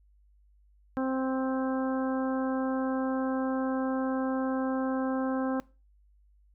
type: harmonic tone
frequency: 262.4 Hz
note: C4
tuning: 5 cents sharp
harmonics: 1 / 2 / 3 / 4 / 5 / 6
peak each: -28 / -34 / -38 / -40 / -42 / -44 dBFS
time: 0.97-5.6 s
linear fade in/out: 0 ms
effects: noise-tail reverb RT60 0.3 s tail -21 dB re dry + added 50 Hz sine -59 dBFS peak until 6.54 s